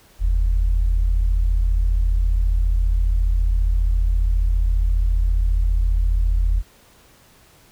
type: tone pair together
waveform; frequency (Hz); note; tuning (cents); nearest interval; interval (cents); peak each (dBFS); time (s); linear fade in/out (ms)
sine; 43.45 / 78.2; F1 / D#2; -8 / +9; minor seventh; 1017; -15 / -26; 0.19-6.63; 50
effects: pink hiss -52 dBFS RMS until 7.71 s